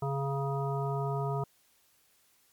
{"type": "harmonic tone with a mistuned harmonic", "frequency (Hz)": 138.59, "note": "C#3", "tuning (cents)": 0, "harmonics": [1, 3, 5, 7, 9], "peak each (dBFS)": [-31, -36, -38, -39, -41], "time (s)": [0.02, 1.44], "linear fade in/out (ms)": 5, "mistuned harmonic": 7, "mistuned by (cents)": -24, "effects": ["white hiss -67 dBFS RMS until 2.52 s", "MP3 96 kbps"]}